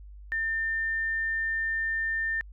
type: tone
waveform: sine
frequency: 1800 Hz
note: A6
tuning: 39 cents sharp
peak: -26 dBFS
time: 0.32-2.41 s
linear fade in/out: 0 ms
effects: added 50 Hz sine -43 dBFS peak until 2.52 s